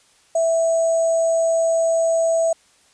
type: tone with sample-and-hold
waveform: sine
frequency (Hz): 659.3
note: E5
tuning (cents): 0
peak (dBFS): -15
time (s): 0.35-2.53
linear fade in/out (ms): 5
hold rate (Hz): 7350
effects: white hiss -56 dBFS RMS until 2.93 s + resampled to 22050 Hz